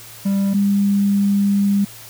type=tone pair in turn; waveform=triangle / sine; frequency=197.2 / 200.5 Hz; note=G3 / G3; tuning=+11 / +39 cents; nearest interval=unison; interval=28 cents; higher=second; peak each=-13 dBFS; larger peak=neither; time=0.25-0.54 / 0.54-1.85 s; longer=second; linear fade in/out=10 ms; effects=added 112 Hz sine -46 dBFS peak until 2.09 s + white hiss -39 dBFS RMS until 2.09 s